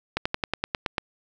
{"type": "slowing click train", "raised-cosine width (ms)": 0.3, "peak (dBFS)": -8, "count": 9, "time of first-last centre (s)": [0.17, 0.982], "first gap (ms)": 85, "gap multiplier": 1.05, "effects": []}